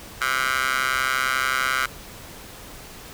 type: tone with high-pass filter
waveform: 15% pulse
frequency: 131.3 Hz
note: C3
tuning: 6 cents sharp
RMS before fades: -23 dBFS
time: 0.21-1.86 s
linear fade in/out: 5 ms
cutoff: 1500 Hz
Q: 3.4
effects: pink hiss -41 dBFS RMS until 3.13 s

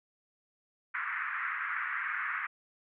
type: band-pass noise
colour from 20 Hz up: pink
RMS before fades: -35 dBFS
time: 0.94-2.47 s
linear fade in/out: 10 ms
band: 1200 to 2100 Hz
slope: 48 dB/octave
effects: none

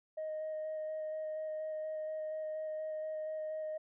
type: tone with vibrato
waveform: sine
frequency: 623 Hz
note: D#5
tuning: 2 cents sharp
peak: -35 dBFS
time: 0.17-3.78 s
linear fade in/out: 10 ms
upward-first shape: square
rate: 4.2 Hz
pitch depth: 8 cents each way
effects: tanh soft clip ceiling -34 dBFS

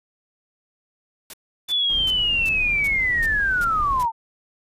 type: noise bursts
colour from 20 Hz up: white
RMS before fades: -37 dBFS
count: 8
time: 1.3-4.03 s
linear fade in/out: 2 ms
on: 35 ms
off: 350 ms
type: linear sweep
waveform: sine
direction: down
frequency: 3504 to 880 Hz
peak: -18 dBFS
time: 1.68-4.12 s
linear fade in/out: 50 ms
type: noise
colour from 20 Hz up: brown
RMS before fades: -33 dBFS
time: 1.89-4.06 s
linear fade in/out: 10 ms
effects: resampled to 32000 Hz

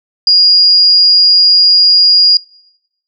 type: tone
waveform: sine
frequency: 4857 Hz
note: D#8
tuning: 43 cents flat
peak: -4 dBFS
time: 0.27-2.37 s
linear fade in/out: 2 ms
effects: noise-tail reverb RT60 0.9 s tail -25 dB re dry

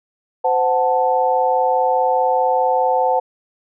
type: chord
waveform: sine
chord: F# diminished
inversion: second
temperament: equal with one note detuned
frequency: 515.2 / 740 / 880 Hz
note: C5 / F#5 / A5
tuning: -27 / 0 / 0 cents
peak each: -18 dBFS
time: 0.44-3.2 s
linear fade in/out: 10 ms
effects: none

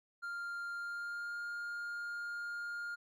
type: tone with pitch glide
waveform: triangle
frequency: 1396.9 to 1412.3 Hz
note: F6 to F6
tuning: 0 to +19 cents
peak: -37 dBFS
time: 0.22-2.96 s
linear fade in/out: 20 ms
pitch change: +19 cents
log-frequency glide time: 0.74-1.4 s
effects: none

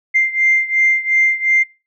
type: beating tone pair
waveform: sine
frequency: 2093 / 2095.8 Hz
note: C7 / C7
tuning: 0 / +2 cents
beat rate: 2.8 Hz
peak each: -13 / -16 dBFS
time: 0.14-1.64 s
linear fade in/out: 20 ms
effects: noise-tail reverb RT60 0.3 s tail -24 dB re dry + tanh soft clip ceiling -4 dBFS

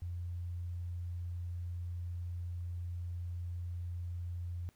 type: tone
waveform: sine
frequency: 87.31 Hz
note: F2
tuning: in tune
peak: -37 dBFS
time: 0.02-4.69 s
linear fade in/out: 0 ms
effects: pink hiss -70 dBFS RMS until 4.75 s

